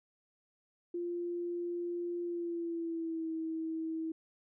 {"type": "tone with pitch glide", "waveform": "sine", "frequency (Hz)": [347.6, 322.5], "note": ["F4", "E4"], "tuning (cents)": [-8, -38], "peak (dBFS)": -34, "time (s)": [0.94, 4.12], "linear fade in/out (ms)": 5, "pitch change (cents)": -130, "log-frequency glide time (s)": [2.23, 3.31], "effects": []}